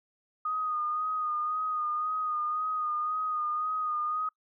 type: tone with vibrato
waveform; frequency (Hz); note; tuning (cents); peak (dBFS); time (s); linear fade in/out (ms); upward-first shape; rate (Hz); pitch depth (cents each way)
sine; 1237; D#6; -10; -28; 0.45-4.29; 5; sine; 1.9; 32
effects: noise-tail reverb RT60 0.1 s tail -25 dB re dry